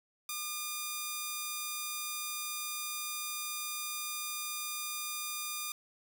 5% pulse tone, 1209 Hz, D6, 50 cents sharp, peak -24 dBFS, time 0.29-5.72 s, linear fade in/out 2 ms, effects none

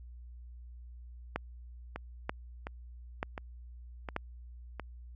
two click trains, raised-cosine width 0.5 ms, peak -23 / -17 dBFS, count 5 / 4, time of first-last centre 1.96-4.797 / 1.36-4.164 s, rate 1.41 / 1.07 Hz, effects added 60 Hz sine -46 dBFS peak until 5.15 s

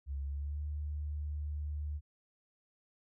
sine tone with pitch glide, 69.3 to 74.27 Hz, C#2 to D2, 0 to +20 cents, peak -35 dBFS, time 0.06-2.01 s, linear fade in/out 50 ms, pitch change +120 cents, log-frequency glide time 0.23-0.62 s, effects none

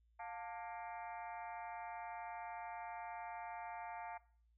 harmonic tone with a mistuned harmonic, 234.9 Hz, A#3, 13 cents sharp, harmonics 3 / 4 / 5 / 6 / 7 / 8 / 9 / 10, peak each -49 / -48 / -58 / -59 / -60 / -62 / -59 / -62 dBFS, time 0.19-4.18 s, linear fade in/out 10 ms, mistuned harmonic 4, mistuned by -87 cents, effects noise-tail reverb RT60 0.5 s tail -19 dB re dry + added 57 Hz sine -70 dBFS peak until 4.57 s

